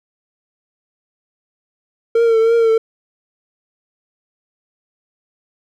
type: tone with vibrato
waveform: triangle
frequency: 455.8 Hz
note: A#4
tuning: 39 cents flat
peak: -8 dBFS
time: 2.15-2.78 s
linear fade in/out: 5 ms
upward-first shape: triangle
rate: 3.1 Hz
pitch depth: 45 cents each way
effects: none